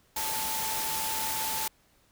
sine tone in noise, 880 Hz, A5, in tune, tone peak -35 dBFS, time 0.16-1.68 s, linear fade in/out 5 ms, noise white, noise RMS -32 dBFS, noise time 0.16-1.68 s, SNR -6 dB, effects pink hiss -65 dBFS RMS until 2.11 s

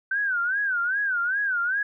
sine tone with vibrato, 1522 Hz, F#6, 48 cents sharp, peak -22 dBFS, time 0.11-1.83 s, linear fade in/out 5 ms, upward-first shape sine, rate 2.5 Hz, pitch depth 160 cents each way, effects none

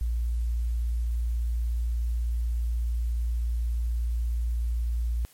sine tone, 58.27 Hz, A#1, in tune, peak -24 dBFS, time 0.01-5.25 s, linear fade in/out 0 ms, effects white hiss -57 dBFS RMS until 5.33 s + MP3 64 kbps

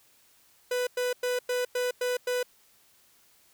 45% pulse tone bursts, 496 Hz, B4, 7 cents sharp, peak -26 dBFS, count 7, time 0.71-2.43 s, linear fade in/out 5 ms, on 160 ms, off 100 ms, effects white hiss -62 dBFS RMS until 3.53 s

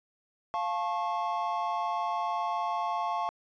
triangle chord, F augmented, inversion none, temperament just, 698.5 / 873.1 / 1091.3 Hz, F5 / A5 / C#6, 0 / -14 / -27 cents, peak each -31 dBFS, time 0.54-3.29 s, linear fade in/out 0 ms, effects resampled to 16000 Hz

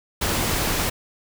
pink noise, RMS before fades -23 dBFS, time 0.21-0.9 s, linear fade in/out 10 ms, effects none

